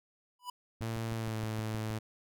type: tone with exponential growth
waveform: square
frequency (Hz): 987.8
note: B5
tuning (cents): 0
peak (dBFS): -35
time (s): 0.39-0.5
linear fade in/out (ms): 5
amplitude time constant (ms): 23
type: tone with pitch glide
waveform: sawtooth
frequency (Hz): 113.4 to 109.54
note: A#2 to A2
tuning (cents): -47 to -7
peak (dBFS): -30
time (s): 0.81-1.99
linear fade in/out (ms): 10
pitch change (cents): -60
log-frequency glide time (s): 1.14-1.38
type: click train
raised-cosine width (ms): 5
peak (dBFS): -32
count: 8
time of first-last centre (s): 0.81-1.904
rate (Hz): 6.4
effects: none